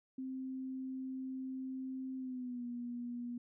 sine tone with pitch glide, 261.6 to 241.3 Hz, C4 to B3, 0 to -40 cents, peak -39 dBFS, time 0.18-3.38 s, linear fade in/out 5 ms, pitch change -140 cents, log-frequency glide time 2.17-2.65 s, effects none

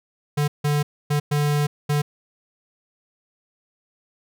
square tone bursts at uneven times, 146.83 Hz, D3, in tune, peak -19 dBFS, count 5, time 0.37-0.48 / 0.64-0.83 / 1.1-1.2 / 1.31-1.67 / 1.89-2.02 s, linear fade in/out 10 ms, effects none

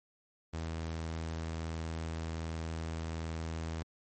sawtooth tone, 81.3 Hz, E2, 23 cents flat, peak -32 dBFS, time 0.53-3.83 s, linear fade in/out 10 ms, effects MP3 32 kbps

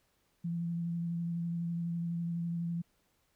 sine tone with vibrato, 169.7 Hz, F3, 49 cents flat, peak -32 dBFS, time 0.44-2.82 s, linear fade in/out 10 ms, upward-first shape sine, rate 12 Hz, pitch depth 16 cents each way, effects pink hiss -74 dBFS RMS until 3.35 s

